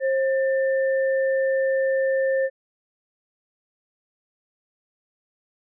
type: tone pair together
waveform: sine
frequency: 533.4 / 1785 Hz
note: C5 / A6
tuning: +33 / +24 cents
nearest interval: octave + major sixth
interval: 2091 cents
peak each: -19 / -30 dBFS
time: 0-2.5 s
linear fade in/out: 50 ms
effects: none